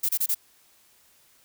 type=noise bursts; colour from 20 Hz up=violet; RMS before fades=-24 dBFS; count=4; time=0.03-0.348 s; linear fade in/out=10 ms; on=60 ms; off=26 ms; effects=white hiss -60 dBFS RMS until 1.44 s